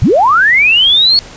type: linear sweep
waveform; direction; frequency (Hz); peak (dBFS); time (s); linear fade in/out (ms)
sine; up; 73.42 to 4435; -5; 0.02-1.19; 0
effects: pink hiss -33 dBFS RMS until 1.36 s + resampled to 16000 Hz